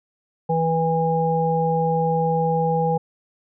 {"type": "harmonic tone", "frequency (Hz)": 163.2, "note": "E3", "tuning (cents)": -17, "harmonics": [1, 3, 5], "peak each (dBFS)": [-22, -22, -22], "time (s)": [0.49, 2.98], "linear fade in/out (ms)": 10, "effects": []}